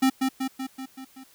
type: tone with echo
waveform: square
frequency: 263.6 Hz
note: C4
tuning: 13 cents sharp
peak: -18 dBFS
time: 0.02-0.1 s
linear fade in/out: 10 ms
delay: 190 ms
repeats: 6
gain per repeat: -4 dB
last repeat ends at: 1.24 s
effects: white hiss -57 dBFS RMS until 1.34 s